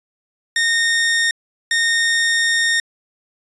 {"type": "tone pair in turn", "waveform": "sawtooth", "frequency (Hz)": [1841, 1841], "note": ["A#6", "A#6"], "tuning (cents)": [-22, -22], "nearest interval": "unison", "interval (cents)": 0, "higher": "neither", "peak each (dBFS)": -11, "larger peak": "neither", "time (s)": [[0.56, 1.31], [1.71, 2.8]], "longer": "second", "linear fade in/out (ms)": 2, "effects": ["resampled to 22050 Hz"]}